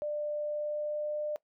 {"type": "tone with pitch glide", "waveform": "sine", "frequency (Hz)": [595, 599.8], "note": ["D5", "D5"], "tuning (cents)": [22, 36], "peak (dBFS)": -31, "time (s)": [0.02, 1.36], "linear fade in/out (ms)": 0, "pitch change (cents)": 14, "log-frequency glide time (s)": [0.34, 1.16], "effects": ["noise-tail reverb RT60 0.1 s tail -20 dB re dry"]}